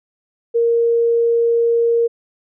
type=tone; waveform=sine; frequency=466.2 Hz; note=A#4; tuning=in tune; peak=-12 dBFS; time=0.54-2.08 s; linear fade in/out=20 ms; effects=none

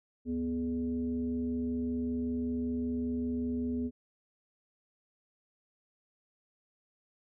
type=tone with frequency modulation; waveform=sine; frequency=246.9 Hz; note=B3; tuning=in tune; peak=-30 dBFS; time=0.25-3.91 s; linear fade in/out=50 ms; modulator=173 Hz; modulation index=0.59; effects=none

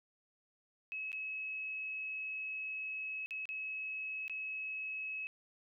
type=tone with dropouts; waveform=sine; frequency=2573 Hz; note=E7; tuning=43 cents flat; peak=-38 dBFS; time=0.92-5.27 s; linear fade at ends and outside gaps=0 ms; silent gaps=1.118-1.129 / 3.26-3.308 / 3.455-3.49 / 4.28-4.297 s; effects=none

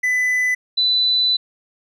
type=tone pair in turn; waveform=triangle / sine; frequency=2000 / 3991 Hz; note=B6 / B7; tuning=+21 / +17 cents; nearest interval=octave; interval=1196 cents; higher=second; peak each=-14 dBFS; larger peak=neither; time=0.03-0.55 / 0.77-1.37 s; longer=second; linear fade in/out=10 ms; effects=none

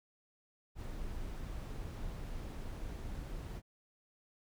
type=noise; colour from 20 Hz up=brown; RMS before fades=-42 dBFS; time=0.75-3.62 s; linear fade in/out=50 ms; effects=none

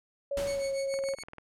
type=tone with pitch glide; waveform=sine; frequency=562 to 545.7 Hz; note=C#5 to C#5; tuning=+24 to -27 cents; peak=-29 dBFS; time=0.31-1.15 s; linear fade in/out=5 ms; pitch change=-51 cents; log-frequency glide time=0.49-0.68 s
type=noise with exponential decay; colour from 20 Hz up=pink; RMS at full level=-36 dBFS; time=0.37-1.11 s; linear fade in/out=2 ms; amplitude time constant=160 ms
type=tone with tremolo; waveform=15% pulse; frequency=2217 Hz; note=C#7; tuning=in tune; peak=-31 dBFS; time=0.47-1.23 s; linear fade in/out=2 ms; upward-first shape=triangle; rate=6.9 Hz; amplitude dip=95%
type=click train; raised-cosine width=0.5 ms; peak=-29 dBFS; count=10; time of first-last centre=0.94-1.383 s; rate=20.3 Hz
effects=low-pass 11000 Hz 12 dB/octave

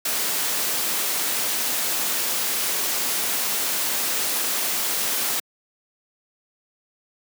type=noise; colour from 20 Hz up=white; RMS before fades=-24 dBFS; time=0.05-5.4 s; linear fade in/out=5 ms; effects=high-pass 200 Hz 12 dB/octave

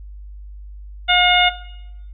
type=harmonic tone; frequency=717 Hz; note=F5; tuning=45 cents sharp; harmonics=1 / 2 / 3 / 4 / 5; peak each=-18 / -18 / -18 / -18 / -18 dBFS; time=1.08-1.5 s; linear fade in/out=20 ms; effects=noise-tail reverb RT60 0.9 s tail -17 dB re dry + added 50 Hz sine -33 dBFS peak until 2.13 s

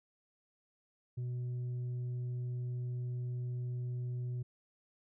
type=tone with tanh clipping; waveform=sine; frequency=123.4 Hz; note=B2; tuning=1 cent flat; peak=-36 dBFS; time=1.17-4.43 s; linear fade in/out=10 ms; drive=3 dB; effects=none

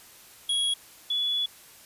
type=tone pair in turn; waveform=square / sine; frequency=3322 / 3415 Hz; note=G#7 / G#7; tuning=0 / +48 cents; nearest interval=unison; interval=48 cents; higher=second; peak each=-24 dBFS; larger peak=neither; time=0.49-0.74 / 1.1-1.46 s; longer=second; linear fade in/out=5 ms; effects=white hiss -51 dBFS RMS until 1.85 s + resampled to 32000 Hz

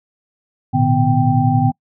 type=tone cluster; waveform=sine; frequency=111.8 / 122.6 / 151.8 / 250.6 / 784 Hz; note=A2 / B2 / D#3 / B3 / G5; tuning=+28 / -12 / -42 / +25 / 0 cents; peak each=-18 dBFS; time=0.73-1.72 s; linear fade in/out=20 ms; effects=noise-tail reverb RT60 0.1 s tail -26 dB re dry

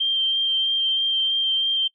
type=tone with vibrato; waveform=sine; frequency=3159 Hz; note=G7; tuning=13 cents sharp; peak=-18 dBFS; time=0-1.88 s; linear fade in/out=10 ms; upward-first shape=sine; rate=3.1 Hz; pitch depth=11 cents each way; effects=noise-tail reverb RT60 0.1 s tail -21 dB re dry

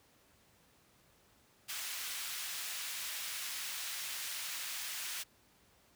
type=high-pass noise; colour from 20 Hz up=pink; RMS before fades=-41 dBFS; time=1.68-5.24 s; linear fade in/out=20 ms; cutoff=2000 Hz; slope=12 dB/octave; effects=pink hiss -67 dBFS RMS until 5.95 s + high-pass 60 Hz 12 dB/octave

